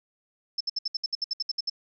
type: tone bursts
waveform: sine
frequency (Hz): 5274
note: E8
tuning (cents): 0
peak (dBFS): -25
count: 13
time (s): 0.58-1.698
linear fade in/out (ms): 5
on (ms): 26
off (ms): 65
effects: none